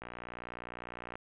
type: click train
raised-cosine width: 0.5 ms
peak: -27 dBFS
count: 69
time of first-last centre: 0.02-1.155 s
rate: 59.9 Hz
effects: resampled to 8000 Hz + 10-bit